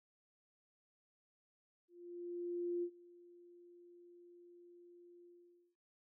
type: tone with ADSR envelope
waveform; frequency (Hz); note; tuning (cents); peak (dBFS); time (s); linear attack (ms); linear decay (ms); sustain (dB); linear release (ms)
sine; 349.2; F4; 0; -35; 1.88-5.76; 950; 71; -23; 510
effects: none